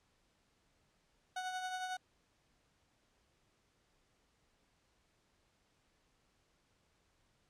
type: tone with tremolo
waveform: 30% pulse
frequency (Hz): 740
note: F#5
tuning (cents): 0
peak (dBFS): -34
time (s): 1.36-1.97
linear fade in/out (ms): 5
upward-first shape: triangle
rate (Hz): 11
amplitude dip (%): 50
effects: pink hiss -75 dBFS RMS until 7.49 s + low-pass 8000 Hz 12 dB/octave